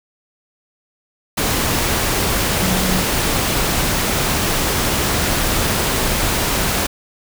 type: tone in noise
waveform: sine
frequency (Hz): 185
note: F#3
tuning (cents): 0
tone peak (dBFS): -19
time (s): 2.62-3.02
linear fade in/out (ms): 10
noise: pink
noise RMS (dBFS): -18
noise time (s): 1.37-6.87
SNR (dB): -4
effects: none